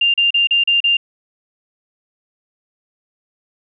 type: tone bursts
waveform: sine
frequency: 2794 Hz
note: F7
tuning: in tune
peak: -11 dBFS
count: 6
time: 0.01-0.97 s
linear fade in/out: 5 ms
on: 130 ms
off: 36 ms
effects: none